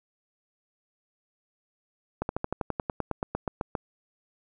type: slowing click train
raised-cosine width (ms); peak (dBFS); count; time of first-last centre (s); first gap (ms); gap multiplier
1; -14; 16; 2.22-3.752; 71; 1.05
effects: none